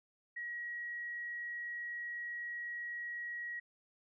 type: tone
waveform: sine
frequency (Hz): 1906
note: A#6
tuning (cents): +38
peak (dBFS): -39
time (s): 0.36-3.6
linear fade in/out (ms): 10
effects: none